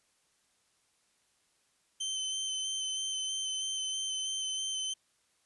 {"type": "tone with vibrato", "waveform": "25% pulse", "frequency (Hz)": 3085, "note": "G7", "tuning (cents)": -28, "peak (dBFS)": -29, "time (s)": [2, 4.94], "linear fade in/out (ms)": 10, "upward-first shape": "square", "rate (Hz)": 3.1, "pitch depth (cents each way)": 12, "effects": ["white hiss -72 dBFS RMS until 5.45 s", "resampled to 24000 Hz"]}